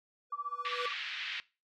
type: tone with exponential growth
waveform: square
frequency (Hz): 491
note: B4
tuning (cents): -10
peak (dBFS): -35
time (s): 0.3-0.86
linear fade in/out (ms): 5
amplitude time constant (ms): 120
type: tone with tremolo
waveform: sine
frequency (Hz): 1159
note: D6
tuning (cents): -23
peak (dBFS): -32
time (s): 0.32-0.93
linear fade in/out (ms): 5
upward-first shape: sine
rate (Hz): 15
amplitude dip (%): 95
type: band-pass noise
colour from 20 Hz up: pink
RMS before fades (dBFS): -39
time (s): 0.65-1.4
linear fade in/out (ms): 0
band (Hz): 1800 to 3600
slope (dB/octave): 24
effects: noise-tail reverb RT60 0.3 s tail -21 dB re dry + low-pass 6000 Hz 12 dB/octave